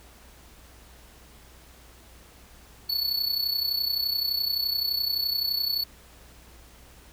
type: tone with amplitude modulation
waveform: square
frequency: 4435 Hz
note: C#8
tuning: in tune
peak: -22 dBFS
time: 2.89-5.84 s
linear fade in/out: 10 ms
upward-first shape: sine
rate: 31.7 Hz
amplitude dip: 70%
effects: added 60 Hz sine -53 dBFS peak until 7.12 s + pink hiss -53 dBFS RMS until 7.12 s